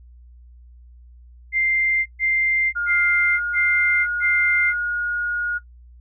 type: tone bursts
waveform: sine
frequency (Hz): 2093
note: C7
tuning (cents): 0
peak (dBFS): -17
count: 5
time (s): 1.52-4.74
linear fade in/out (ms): 50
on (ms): 540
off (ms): 130
type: tone with pitch glide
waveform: sine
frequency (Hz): 1419 to 1438.8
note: F6 to F#6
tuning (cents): +27 to -49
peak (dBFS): -20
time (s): 2.75-5.59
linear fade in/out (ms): 20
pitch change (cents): +24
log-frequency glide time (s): 3.16-3.76
effects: noise-tail reverb RT60 0.1 s tail -19 dB re dry + added 60 Hz sine -43 dBFS peak until 6 s